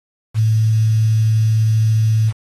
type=tone with quantisation; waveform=sine; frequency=110 Hz; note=A2; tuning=in tune; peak=-11 dBFS; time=0.34-2.33 s; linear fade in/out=50 ms; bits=6; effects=AAC 32 kbps